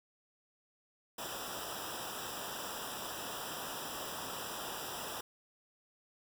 pink noise with comb filter, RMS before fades -42 dBFS, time 1.18-5.21 s, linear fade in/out 5 ms, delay 0.46 ms, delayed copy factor -1, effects none

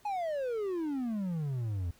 triangle exponential sweep, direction down, 852 to 82.3 Hz, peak -29 dBFS, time 0.05-1.91 s, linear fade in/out 5 ms, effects pink hiss -63 dBFS RMS until 1.99 s

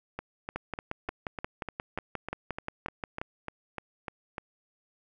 two click trains, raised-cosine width 0.5 ms, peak -18 / -20 dBFS, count 16 / 15, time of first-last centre 0.56-3.215 / 0.19-4.382 s, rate 5.65 / 3.34 Hz, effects none

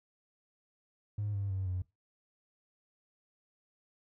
triangle tone with pitch steps, 103.83 / 99.54 / 95.43 / 91.49 Hz, G#2 / G2 / G2 / F#2, 0 / +27 / -46 / -19 cents, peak -29 dBFS, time 1.18-1.82 s, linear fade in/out 5 ms, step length 160 ms, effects noise-tail reverb RT60 0.2 s tail -21 dB re dry + tanh soft clip ceiling -28 dBFS

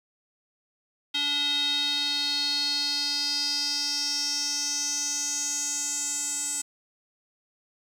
square tone with band-pass filter sweep, 288.5 Hz, D4, 31 cents flat, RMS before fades -28 dBFS, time 1.14-6.62 s, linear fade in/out 10 ms, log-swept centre 3500 to 7800 Hz, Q 7.4, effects 9-bit

